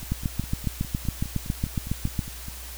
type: two click trains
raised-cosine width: 5 ms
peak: -24 / -12 dBFS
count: 13 / 16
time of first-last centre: 0.03-2.484 / 0.12-2.192 s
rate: 4.89 / 7.24 Hz
effects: added 60 Hz sine -39 dBFS peak until 2.77 s + white hiss -41 dBFS RMS until 2.77 s